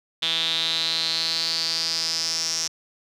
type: tone with band-pass filter sweep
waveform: sawtooth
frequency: 163.6 Hz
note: E3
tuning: 13 cents flat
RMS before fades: -25 dBFS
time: 0.22-2.68 s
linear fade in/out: 10 ms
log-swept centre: 3500 to 5700 Hz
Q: 7.5
effects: none